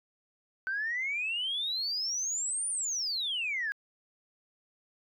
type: exponential two-way sweep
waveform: sine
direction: up then down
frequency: 1512 to 9480 to 1607 Hz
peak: -29 dBFS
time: 0.67-3.72 s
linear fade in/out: 0 ms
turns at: 2.69 s
effects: tanh soft clip ceiling -25 dBFS